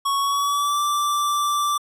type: tone with pitch glide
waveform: square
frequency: 1110 to 1170.6 Hz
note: C#6 to D6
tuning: +2 to -6 cents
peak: -20 dBFS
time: 0.05-1.78 s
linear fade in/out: 10 ms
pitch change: +92 cents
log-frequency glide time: 0.19-0.81 s
effects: resampled to 32000 Hz